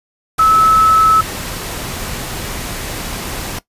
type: tone in noise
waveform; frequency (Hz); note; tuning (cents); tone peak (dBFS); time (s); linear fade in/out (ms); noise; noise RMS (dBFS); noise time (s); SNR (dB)
sine; 1300; E6; -24; -7; 0.39-1.21; 5; pink; -24; 0.38-3.59; +14
effects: noise-tail reverb RT60 0.1 s tail -17 dB re dry + resampled to 32000 Hz